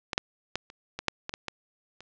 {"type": "clicks", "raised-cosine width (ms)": 0.2, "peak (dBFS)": [-12, -6, -11, -28, -16, -6, -16, -16, -15, -28], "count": 10, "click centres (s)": [0.132, 0.179, 0.556, 0.701, 0.99, 1.083, 1.294, 1.339, 1.483, 2.006], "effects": ["low-pass 6000 Hz 12 dB/octave"]}